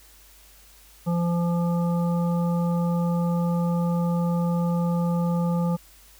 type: harmonic tone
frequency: 171.9 Hz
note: F3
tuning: 27 cents flat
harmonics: 1 / 3 / 5 / 7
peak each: -21 / -31 / -35 / -38 dBFS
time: 1.06-5.77 s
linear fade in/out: 20 ms
effects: added 50 Hz sine -54 dBFS peak until 6.19 s + white hiss -53 dBFS RMS until 6.19 s